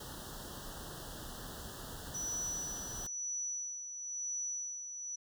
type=band-stop noise; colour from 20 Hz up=pink; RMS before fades=-46 dBFS; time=0-3.07 s; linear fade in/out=5 ms; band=1800 to 2900 Hz; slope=96 dB/octave
type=tone with tremolo; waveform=sine; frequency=5920 Hz; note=F#8; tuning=in tune; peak=-35 dBFS; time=2.14-5.16 s; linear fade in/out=10 ms; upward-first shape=sine; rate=1 Hz; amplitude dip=55%
effects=none